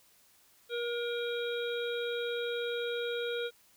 harmonic tone with a mistuned harmonic, 475.5 Hz, A#4, 34 cents sharp, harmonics 1 / 3 / 5 / 7 / 8, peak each -33 / -40 / -45 / -44 / -43 dBFS, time 0.69-3.51 s, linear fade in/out 50 ms, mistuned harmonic 7, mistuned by -33 cents, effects white hiss -64 dBFS RMS until 3.76 s

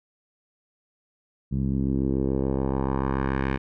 10% pulse tone with low-pass filter sweep, 66.9 Hz, C2, 39 cents sharp, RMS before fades -25 dBFS, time 1.51-3.58 s, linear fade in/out 20 ms, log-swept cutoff 170 to 2200 Hz, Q 1.7, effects none

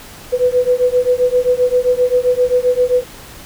sine beating tone pair, 493.9 / 501.5 Hz, B4 / B4, 0 / +26 cents, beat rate 7.6 Hz, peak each -14 dBFS, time 0.32-3.04 s, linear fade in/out 20 ms, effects pink hiss -36 dBFS RMS until 3.45 s

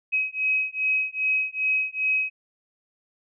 sine beating tone pair, 2540 / 2542.5 Hz, D#7 / D#7, +35 / +37 cents, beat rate 2.5 Hz, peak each -25 dBFS, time 0.12-2.3 s, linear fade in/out 20 ms, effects none

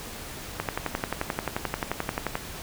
click train, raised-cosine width 0.5 ms, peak -11 dBFS, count 21, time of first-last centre 0.6-2.354 s, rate 11.4 Hz, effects pink hiss -39 dBFS RMS until 2.62 s

